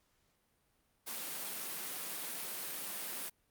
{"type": "high-pass noise", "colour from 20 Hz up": "white", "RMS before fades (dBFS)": -41, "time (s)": [1.06, 3.3], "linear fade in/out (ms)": 20, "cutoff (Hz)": 150, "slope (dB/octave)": 96, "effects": ["pink hiss -75 dBFS RMS until 3.5 s", "Opus 48 kbps"]}